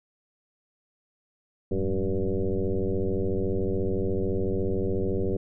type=tone with frequency modulation; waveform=sine; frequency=196 Hz; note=G3; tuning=in tune; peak=-23 dBFS; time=1.71-5.37 s; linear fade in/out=5 ms; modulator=93.9 Hz; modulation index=3.2; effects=none